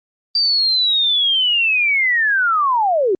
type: linear sweep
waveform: sine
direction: down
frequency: 4699 to 349.3 Hz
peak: -13 dBFS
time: 0.35-3.15 s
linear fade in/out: 2 ms
effects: Opus 24 kbps